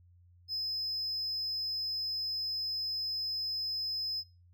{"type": "tone", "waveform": "triangle", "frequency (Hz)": 5100, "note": "D#8", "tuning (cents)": 42, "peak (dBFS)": -31, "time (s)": [0.48, 4.24], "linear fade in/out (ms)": 50, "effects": ["noise-tail reverb RT60 0.3 s tail -23 dB re dry", "added 88 Hz sine -58 dBFS peak until 4.53 s"]}